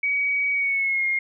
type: tone with pitch glide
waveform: sine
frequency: 2263 to 2136 Hz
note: C#7 to C7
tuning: +35 to +35 cents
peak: -20 dBFS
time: 0.03-1.19 s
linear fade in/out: 5 ms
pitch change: -100 cents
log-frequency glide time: 0.53-1.06 s
effects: none